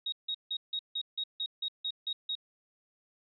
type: tone bursts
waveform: sine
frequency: 3772 Hz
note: A#7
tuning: 20 cents sharp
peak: -31 dBFS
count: 11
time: 0.06-2.353 s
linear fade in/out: 5 ms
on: 63 ms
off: 160 ms
effects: none